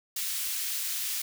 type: high-pass noise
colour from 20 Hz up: white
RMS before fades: -32 dBFS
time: 0.16-1.22 s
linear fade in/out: 5 ms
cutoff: 2300 Hz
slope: 12 dB/octave
effects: none